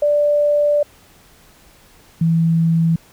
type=tone pair in turn; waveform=sine; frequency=587.3 / 164.81 Hz; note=D5 / E3; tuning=0 / 0 cents; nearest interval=octave + minor seventh; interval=2200 cents; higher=first; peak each=-12 dBFS; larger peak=neither; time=0.02-0.83 / 2.21-2.96 s; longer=first; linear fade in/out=5 ms; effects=pink hiss -49 dBFS RMS until 3.12 s